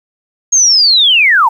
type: linear sweep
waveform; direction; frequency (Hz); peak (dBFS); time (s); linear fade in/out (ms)
sine; down; 6580 to 830.6; -5; 0.52-1.49; 10
effects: 7-bit